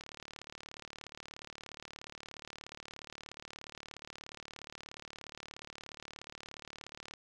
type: click train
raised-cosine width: 0.2 ms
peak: -28 dBFS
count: 264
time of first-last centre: 0.01-7.137 s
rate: 36.9 Hz
effects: none